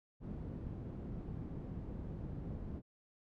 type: low-pass noise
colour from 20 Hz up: white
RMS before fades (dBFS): -44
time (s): 0.2-2.82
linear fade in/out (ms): 50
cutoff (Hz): 190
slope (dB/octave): 12
effects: none